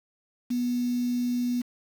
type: tone with quantisation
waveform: sine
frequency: 244.5 Hz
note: B3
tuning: 17 cents flat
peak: -24 dBFS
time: 0.5-1.62 s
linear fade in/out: 10 ms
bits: 7
effects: none